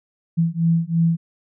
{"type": "beating tone pair", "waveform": "sine", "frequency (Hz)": [164.81, 167.81], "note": ["E3", "E3"], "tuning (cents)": [0, 31], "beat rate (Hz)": 3, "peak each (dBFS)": -19, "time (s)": [0.37, 1.17], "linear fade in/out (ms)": 20, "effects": []}